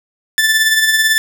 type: tone with tremolo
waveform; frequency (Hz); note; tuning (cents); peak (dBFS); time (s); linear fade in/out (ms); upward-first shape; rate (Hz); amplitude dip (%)
sawtooth; 1760; A6; 0; -5; 0.38-1.18; 0; sine; 18; 45
effects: none